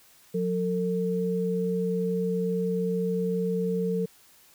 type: tone pair together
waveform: sine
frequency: 180.2 / 451.2 Hz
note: F#3 / A4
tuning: -45 / +44 cents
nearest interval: octave + major third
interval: 1589 cents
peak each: -27 dBFS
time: 0.34-4.06 s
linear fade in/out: 10 ms
effects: white hiss -57 dBFS RMS until 4.54 s